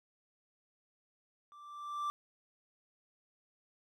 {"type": "tone with level ramp", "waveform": "triangle", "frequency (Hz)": 1174.7, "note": "D6", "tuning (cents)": 0, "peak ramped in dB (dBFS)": [-52, -30], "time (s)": [1.52, 2.1], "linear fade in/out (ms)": 0, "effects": []}